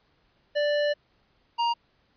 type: tone pair in turn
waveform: square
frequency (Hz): 587.3 / 938.5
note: D5 / A#5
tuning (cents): 0 / +11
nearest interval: minor sixth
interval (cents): 811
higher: second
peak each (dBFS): -23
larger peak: neither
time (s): 0.55-0.94 / 1.58-1.74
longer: first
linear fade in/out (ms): 20
effects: pink hiss -67 dBFS RMS until 2.16 s + resampled to 11025 Hz